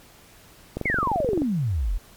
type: click train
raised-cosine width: 2 ms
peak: -14 dBFS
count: 16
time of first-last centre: 0.77-1.419 s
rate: 23.1 Hz
type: exponential sweep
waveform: sine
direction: down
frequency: 2282 to 36.71 Hz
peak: -21 dBFS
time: 0.85-1.98 s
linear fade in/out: 10 ms
effects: pink hiss -51 dBFS RMS until 2.16 s + MP3 96 kbps